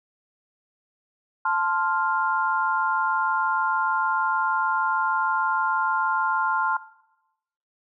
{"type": "chord", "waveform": "sine", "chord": "F major", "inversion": "first", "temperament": "equal", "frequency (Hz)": [880, 1046.5, 1396.9], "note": ["A5", "C6", "F6"], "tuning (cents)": [0, 0, 0], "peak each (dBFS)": -25, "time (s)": [1.45, 6.77], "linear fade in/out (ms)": 5, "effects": ["noise-tail reverb RT60 0.9 s tail -18 dB re dry"]}